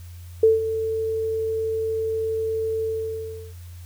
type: tone with ADSR envelope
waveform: sine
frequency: 443.9 Hz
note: A4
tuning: 15 cents sharp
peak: -10 dBFS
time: 0.43-3.54 s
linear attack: 5 ms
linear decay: 160 ms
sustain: -12 dB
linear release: 700 ms
effects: added 87 Hz sine -37 dBFS peak until 3.85 s + white hiss -53 dBFS RMS until 3.85 s